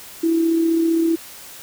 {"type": "tone with amplitude modulation", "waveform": "sine", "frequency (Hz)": 329.6, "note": "E4", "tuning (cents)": 0, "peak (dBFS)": -13, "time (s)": [0.23, 1.16], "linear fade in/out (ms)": 10, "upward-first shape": "sine", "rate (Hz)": 35.4, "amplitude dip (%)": 35, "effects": ["white hiss -39 dBFS RMS until 1.62 s"]}